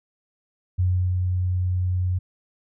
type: tone with ADSR envelope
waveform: sine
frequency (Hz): 91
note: F#2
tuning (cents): -28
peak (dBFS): -17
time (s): 0.78-2.19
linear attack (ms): 18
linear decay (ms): 340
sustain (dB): -3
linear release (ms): 12
effects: none